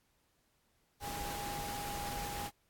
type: tone in noise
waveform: sine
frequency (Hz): 817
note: G#5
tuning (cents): -29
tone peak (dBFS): -41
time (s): 1-2.51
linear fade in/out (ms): 50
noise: pink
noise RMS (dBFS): -42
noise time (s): 1-2.51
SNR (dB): -2
effects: pink hiss -75 dBFS RMS until 2.69 s + AAC 64 kbps